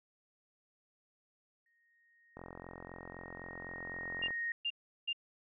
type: tone with exponential growth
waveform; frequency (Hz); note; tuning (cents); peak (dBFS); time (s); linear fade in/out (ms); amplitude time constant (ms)
sine; 1864.7; A#6; 0; -33; 1.66-4.52; 2; 620
type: click train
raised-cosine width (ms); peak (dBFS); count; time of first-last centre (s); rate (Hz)
1; -32; 86; 2.37-4.306; 43.9
type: tone bursts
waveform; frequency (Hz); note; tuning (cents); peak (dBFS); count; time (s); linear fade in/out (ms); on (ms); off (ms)
sine; 2800; F7; +4; -32; 3; 4.22-5.131; 10; 57; 370
effects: none